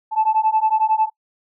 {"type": "beating tone pair", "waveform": "sine", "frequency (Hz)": [868, 879], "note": ["A5", "A5"], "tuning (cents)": [-24, -2], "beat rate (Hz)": 11, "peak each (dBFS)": -17, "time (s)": [0.11, 1.1], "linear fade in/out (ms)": 50, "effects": ["noise-tail reverb RT60 0.1 s tail -24 dB re dry", "tanh soft clip ceiling -8 dBFS"]}